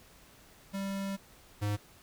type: tone pair in turn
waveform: square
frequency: 196 / 103.5 Hz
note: G3 / G#2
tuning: 0 / -5 cents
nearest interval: major seventh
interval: 1105 cents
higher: first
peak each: -34 / -30 dBFS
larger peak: second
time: 0.73-1.17 / 1.61-1.77 s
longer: first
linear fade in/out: 20 ms
effects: pink hiss -58 dBFS RMS until 2.02 s